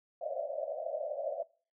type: band-pass noise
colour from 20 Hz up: white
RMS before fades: -37 dBFS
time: 0.21-1.43 s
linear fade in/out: 5 ms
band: 540 to 670 Hz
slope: 96 dB/octave
effects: noise-tail reverb RT60 0.4 s tail -22 dB re dry